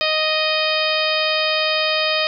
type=harmonic tone with a mistuned harmonic; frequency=622.3 Hz; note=D#5; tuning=in tune; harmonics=1 / 2 / 3 / 4 / 5 / 6 / 7 / 8; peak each=-22 / -26 / -27 / -23 / -25 / -26 / -29 / -26 dBFS; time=0.01-2.27 s; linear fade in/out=0 ms; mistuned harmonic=8; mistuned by=-21 cents; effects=none